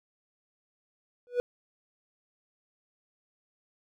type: tone with exponential growth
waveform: triangle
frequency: 488.9 Hz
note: B4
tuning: 18 cents flat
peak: -18 dBFS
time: 1.27-1.4 s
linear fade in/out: 0 ms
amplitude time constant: 28 ms
effects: none